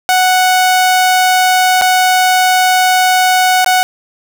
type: tone with dropouts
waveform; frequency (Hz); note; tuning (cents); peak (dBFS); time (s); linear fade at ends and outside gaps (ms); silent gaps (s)
sawtooth; 740; F#5; 0; -4; 0.09-3.83; 0; 1.813-1.82 / 3.645-3.662
effects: none